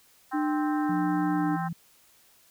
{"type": "harmonic tone", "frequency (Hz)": 261.6, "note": "C4", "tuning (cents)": 0, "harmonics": [3, 4, 5, 6, 7], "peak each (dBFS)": [-32, -37, -39, -40, -45], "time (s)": [0.31, 1.69], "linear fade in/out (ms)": 20}
{"type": "tone", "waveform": "sine", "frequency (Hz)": 300.2, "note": "D4", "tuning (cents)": 38, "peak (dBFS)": -25, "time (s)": [0.33, 1.57], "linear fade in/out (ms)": 20}
{"type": "tone with pitch glide", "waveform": "sine", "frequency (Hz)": [176.9, 168.04], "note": ["F3", "E3"], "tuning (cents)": [23, 34], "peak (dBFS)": -30, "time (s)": [0.89, 1.73], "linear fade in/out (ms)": 5, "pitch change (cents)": -89, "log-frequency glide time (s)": [1.35, 1.51]}
{"effects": ["white hiss -60 dBFS RMS until 2.5 s"]}